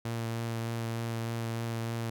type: tone with vibrato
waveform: sawtooth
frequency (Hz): 115.2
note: A#2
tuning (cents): -20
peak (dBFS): -28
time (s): 0.05-2.1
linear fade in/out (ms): 5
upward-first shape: triangle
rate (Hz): 3.3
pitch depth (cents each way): 16
effects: none